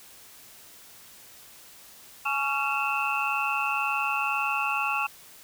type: tone cluster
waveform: sine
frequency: 842 / 1118 / 1371 / 2576 / 2718 Hz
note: G#5 / C#6 / F6 / E7 / F7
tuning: +24 / +14 / -32 / -41 / -48 cents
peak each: -31 dBFS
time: 2.25-5.07 s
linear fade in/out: 10 ms
effects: white hiss -50 dBFS RMS until 5.43 s